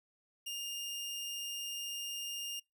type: tone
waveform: sawtooth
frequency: 2818 Hz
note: F7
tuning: 15 cents sharp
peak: -35 dBFS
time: 0.46-2.6 s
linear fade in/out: 10 ms
effects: noise-tail reverb RT60 0.2 s tail -25 dB re dry